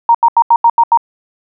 sine tone bursts, 932.3 Hz, A#5, in tune, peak -4 dBFS, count 7, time 0.09-0.974 s, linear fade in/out 2 ms, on 56 ms, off 82 ms, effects none

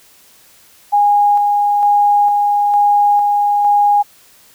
sine tone with tremolo, 821 Hz, G#5, 20 cents flat, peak -8 dBFS, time 0.92-4.03 s, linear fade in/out 20 ms, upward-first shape square, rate 1.1 Hz, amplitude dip 25%, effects white hiss -47 dBFS RMS until 4.54 s

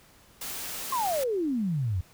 white noise, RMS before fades -36 dBFS, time 0.41-1.24 s, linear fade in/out 5 ms
sine exponential sweep, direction down, 1095 to 84.2 Hz, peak -25 dBFS, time 0.92-2.01 s, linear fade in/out 5 ms
effects pink hiss -57 dBFS RMS until 2.13 s

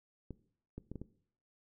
clicks, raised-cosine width 3 ms, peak -30 dBFS, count 5, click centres 0.307 / 0.78 / 0.916 / 0.957 / 1.016 s, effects noise-tail reverb RT60 0.6 s tail -18 dB re dry

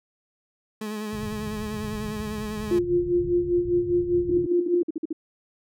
30% pulse tone with vibrato, 212.9 Hz, G#3, 43 cents sharp, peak -27 dBFS, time 0.81-2.79 s, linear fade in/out 5 ms, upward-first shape sine, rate 10 Hz, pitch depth 35 cents each way
white low-pass noise, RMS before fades -37 dBFS, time 1.12-4.47 s, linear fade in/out 5 ms, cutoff 170 Hz, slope 96 dB/octave
sine tone with tremolo, 351.2 Hz, F4, 10 cents sharp, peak -17 dBFS, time 2.71-4.83 s, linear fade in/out 2 ms, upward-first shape sine, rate 5 Hz, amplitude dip 70%
sine tone bursts, 318.4 Hz, D#4, 40 cents sharp, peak -24 dBFS, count 12, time 4.29-5.129 s, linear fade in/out 5 ms, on 25 ms, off 49 ms
effects none

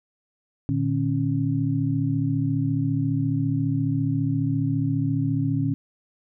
sine tone cluster, 116.1 / 150.7 / 274.2 Hz, A#2 / D3 / C#4, -7 / +45 / -19 cents, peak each -25 dBFS, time 0.69-5.74 s, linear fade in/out 0 ms, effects none

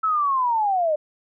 sine linear sweep, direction down, 1318.5 to 587.3 Hz, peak -18 dBFS, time 0.03-0.96 s, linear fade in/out 10 ms, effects none

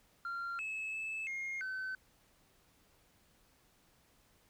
sine tone with pitch steps, 1383 / 2595 / 2616 / 2136 / 1525 Hz, F6 / E7 / E7 / C7 / G6, -17 / -28 / -14 / +35 / -48 cents, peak -35 dBFS, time 0.25-1.95 s, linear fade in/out 2 ms, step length 340 ms, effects tanh soft clip ceiling -36 dBFS + pink hiss -69 dBFS RMS until 4.49 s

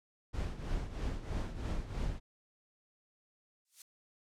brown noise with tremolo, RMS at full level -34 dBFS, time 0.33-2.2 s, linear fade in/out 20 ms, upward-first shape triangle, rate 3.1 Hz, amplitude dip 75%
violet noise with exponential growth, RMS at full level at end -39 dBFS, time 3.65-3.82 s, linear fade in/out 2 ms, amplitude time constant 36 ms
effects low-pass 8000 Hz 12 dB/octave

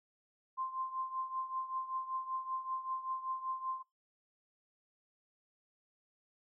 sine tone with tremolo, 1046 Hz, C6, 1 cent flat, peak -33 dBFS, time 0.57-3.83 s, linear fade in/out 20 ms, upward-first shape triangle, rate 5.2 Hz, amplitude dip 80%, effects noise-tail reverb RT60 0.2 s tail -22 dB re dry

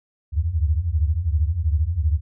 sine tone cluster, 72.1 / 74.9 / 87.5 Hz, D2 / D2 / F2, -31 / +35 / +4 cents, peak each -26 / -21 / -22 dBFS, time 0.32-2.21 s, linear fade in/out 50 ms, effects none

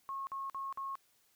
sine tone bursts, 1088 Hz, C#6, 33 cents flat, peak -37 dBFS, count 4, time 0.09-0.954 s, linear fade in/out 0 ms, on 180 ms, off 48 ms, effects white hiss -71 dBFS RMS until 1.35 s

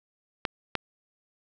clicks, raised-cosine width 0.3 ms, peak -10 dBFS, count 2, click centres 0.452 / 0.753 s, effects none

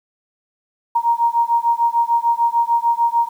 sine beating tone pair, 932.3 / 939 Hz, A#5 / A#5, 0 / +12 cents, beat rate 6.7 Hz, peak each -17 dBFS, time 0.95-3.29 s, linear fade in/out 10 ms, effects 8-bit

